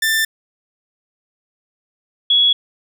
sawtooth / sine tone pair in turn, 1780 / 3360 Hz, A6 / G#7, +20 / +19 cents, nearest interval major seventh, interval 1099 cents, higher second, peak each -11 / -10 dBFS, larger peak second, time 0.02-0.25 / 2.3-2.53 s, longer neither, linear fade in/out 5 ms, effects none

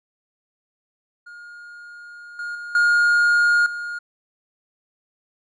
triangle tone with level steps, 1425 Hz, F6, 34 cents sharp, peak -36 / -25 / -29 / -12 / -25 dBFS, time 1.26-3.99 s, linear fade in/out 10 ms, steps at 2.39 / 2.55 / 2.75 / 3.66 s, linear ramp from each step 2 ms, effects resampled to 24000 Hz

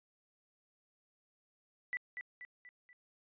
sine tone with echo, 1975.5 Hz, B6, in tune, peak -34 dBFS, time 1.93-1.97 s, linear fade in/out 0 ms, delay 240 ms, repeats 4, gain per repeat -6 dB, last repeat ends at 2.93 s, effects resampled to 8000 Hz

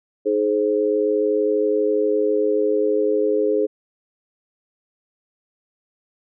sine chord, Ab major, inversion second, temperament equal with one note detuned, 311.1 / 423.1 / 523.3 Hz, Eb4 / Ab4 / C5, 0 / +32 / 0 cents, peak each -24 / -18 / -23 dBFS, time 0.25-3.67 s, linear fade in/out 20 ms, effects none

